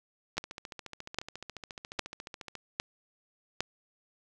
two click trains, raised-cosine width 0.2 ms, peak -12 / -24 dBFS, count 5 / 32, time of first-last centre 0.38-3.606 / 0.37-2.553 s, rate 1.24 / 14.2 Hz, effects none

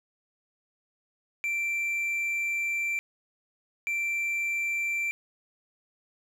triangle tone pair in turn, 2349 / 2349 Hz, D7 / D7, 0 / 0 cents, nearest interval unison, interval 0 cents, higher neither, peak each -25 dBFS, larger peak neither, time 1.44-2.99 / 3.87-5.11 s, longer first, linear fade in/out 0 ms, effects none

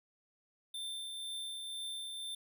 square tone with tremolo, 3566 Hz, A7, 22 cents sharp, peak -39 dBFS, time 0.74-2.35 s, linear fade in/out 5 ms, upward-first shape triangle, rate 2 Hz, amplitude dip 30%, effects none

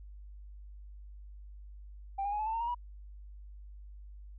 sine tone with pitch steps, 788 / 811.6 / 835.8 / 860.8 / 886.5 / 913.1 / 940.3 / 968.5 Hz, G5 / G#5 / G#5 / A5 / A5 / A#5 / A#5 / B5, +9 / -40 / +11 / -38 / +13 / -36 / +15 / -34 cents, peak -30 dBFS, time 2.18-2.748 s, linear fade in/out 10 ms, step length 71 ms, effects tanh soft clip ceiling -27 dBFS + added 50 Hz sine -46 dBFS peak until 4.38 s

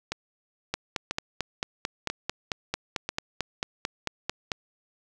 two click trains, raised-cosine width 0.2 ms, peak -10 / -12 dBFS, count 18 / 4, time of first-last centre 0.74-4.518 / 0.12-3.09 s, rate 4.5 / 1.01 Hz, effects none

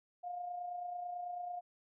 sine tone with amplitude modulation, 710 Hz, F5, 28 cents sharp, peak -37 dBFS, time 0.23-1.61 s, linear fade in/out 20 ms, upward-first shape sine, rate 29.1 Hz, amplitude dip 45%, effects none

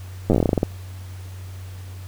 slowing click train, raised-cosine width 2 ms, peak -4 dBFS, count 14, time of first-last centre 0.3-0.631 s, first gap 9 ms, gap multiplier 1.16, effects added 93 Hz sine -33 dBFS peak until 2.07 s + pink hiss -47 dBFS RMS until 2.07 s

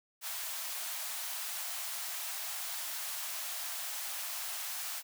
white high-pass noise, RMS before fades -39 dBFS, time 0.21-5.03 s, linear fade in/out 50 ms, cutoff 610 Hz, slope 96 dB/octave, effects none

